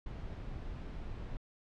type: noise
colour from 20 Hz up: brown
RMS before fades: -42 dBFS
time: 0.06-1.37 s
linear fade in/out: 2 ms
effects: low-pass 4000 Hz 12 dB/octave